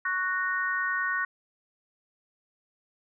harmonic tone, 370.5 Hz, F#4, 2 cents sharp, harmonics 3 / 4 / 5, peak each -32 / -29 / -30 dBFS, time 0.05-1.25 s, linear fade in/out 5 ms, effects none

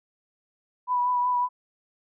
sine tone with vibrato, 986 Hz, B5, 3 cents flat, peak -21 dBFS, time 0.87-1.49 s, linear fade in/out 50 ms, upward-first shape triangle, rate 5.4 Hz, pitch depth 25 cents each way, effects none

